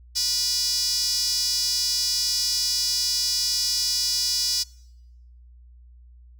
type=tone with high-pass filter; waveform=sawtooth; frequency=488.8 Hz; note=B4; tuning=18 cents flat; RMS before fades=-24 dBFS; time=0.15-4.64 s; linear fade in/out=20 ms; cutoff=5100 Hz; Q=7.1; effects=noise-tail reverb RT60 0.9 s tail -25 dB re dry + added 60 Hz sine -46 dBFS peak until 6.39 s